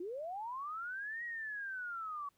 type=linear two-way sweep; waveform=sine; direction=up then down; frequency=329.6 to 1914 to 1118 Hz; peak=-39 dBFS; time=0-2.29 s; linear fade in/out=5 ms; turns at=1.24 s; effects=pink hiss -75 dBFS RMS until 2.37 s